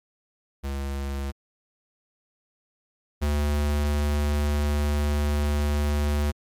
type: tone pair in turn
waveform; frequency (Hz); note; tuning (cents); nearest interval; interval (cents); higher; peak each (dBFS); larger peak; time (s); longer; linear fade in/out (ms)
square; 69.3 / 73.42; C#2 / D2; 0 / 0; minor second; 100; second; -28 / -22; second; 0.63-1.32 / 3.21-6.32; second; 20
effects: MP3 96 kbps